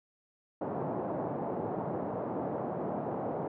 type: band-pass noise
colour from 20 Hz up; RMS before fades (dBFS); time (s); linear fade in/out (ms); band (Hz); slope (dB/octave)
white; -35; 0.61-3.48; 5; 120 to 780; 24
effects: none